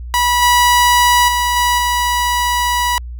sawtooth tone with level steps, 975 Hz, B5, 23 cents flat, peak -8 / -5 / -10 / -8 / -10 dBFS, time 0.14-2.98 s, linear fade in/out 0 ms, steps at 0.42 / 1.28 / 1.56 / 1.78 s, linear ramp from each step 5 ms, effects added 60 Hz sine -25 dBFS peak until 3.19 s

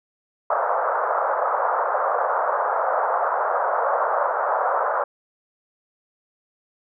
pink band-pass noise, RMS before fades -22 dBFS, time 0.5-5.04 s, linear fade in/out 5 ms, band 520 to 1400 Hz, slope 48 dB/octave, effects none

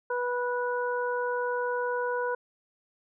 harmonic tone, 490.5 Hz, B4, 12 cents flat, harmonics 1 / 2 / 3, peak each -29 / -32 / -34 dBFS, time 0.1-2.35 s, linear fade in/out 5 ms, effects none

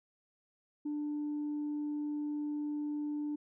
sine tone, 296.1 Hz, D4, 14 cents sharp, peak -32 dBFS, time 0.85-3.36 s, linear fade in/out 10 ms, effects tanh soft clip ceiling -31 dBFS

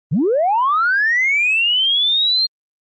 sine linear sweep, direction up, 116.54 to 4229 Hz, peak -12 dBFS, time 0.11-2.47 s, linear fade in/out 20 ms, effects tanh soft clip ceiling -9 dBFS + Opus 24 kbps

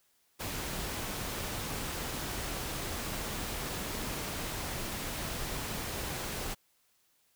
pink noise, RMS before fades -37 dBFS, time 0.39-6.55 s, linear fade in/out 20 ms, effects white hiss -71 dBFS RMS until 7.35 s

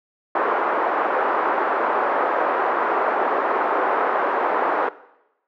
white band-pass noise, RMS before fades -21 dBFS, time 0.35-4.89 s, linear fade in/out 5 ms, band 360 to 1300 Hz, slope 24 dB/octave, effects noise-tail reverb RT60 0.9 s tail -18 dB re dry

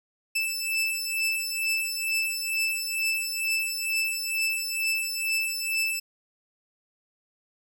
sawtooth beating tone pair, 2637 / 2639.2 Hz, E7 / E7, 0 / +1 cents, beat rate 2.2 Hz, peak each -26 / -25 dBFS, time 0.35-6 s, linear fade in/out 10 ms, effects none

